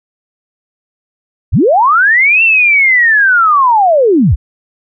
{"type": "linear two-way sweep", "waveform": "sine", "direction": "up then down", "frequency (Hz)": [41.2, 2727, 41.2], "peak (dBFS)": -5, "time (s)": [1.52, 4.36], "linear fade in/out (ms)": 20, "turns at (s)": 2.43, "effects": []}